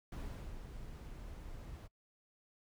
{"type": "noise with ADSR envelope", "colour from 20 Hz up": "brown", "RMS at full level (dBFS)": -42, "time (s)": [0.12, 1.88], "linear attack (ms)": 4, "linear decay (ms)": 440, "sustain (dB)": -6, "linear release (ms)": 19, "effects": ["noise-tail reverb RT60 0.1 s tail -24 dB re dry"]}